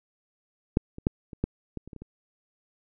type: clicks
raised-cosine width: 3 ms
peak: -7 / -26 / -9 / -27 / -12 / -21 / -30 / -29 / -29 / -28 dBFS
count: 10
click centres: 0.771 / 0.984 / 1.069 / 1.332 / 1.44 / 1.773 / 1.876 / 1.932 / 1.963 / 2.02 s
effects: none